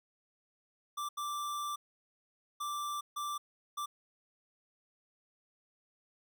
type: tone bursts at uneven times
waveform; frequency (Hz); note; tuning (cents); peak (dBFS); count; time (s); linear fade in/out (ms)
square; 1174.7; D6; 0; -36; 5; 0.97-1.09 / 1.17-1.76 / 2.6-3.01 / 3.16-3.38 / 3.77-3.86; 10
effects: none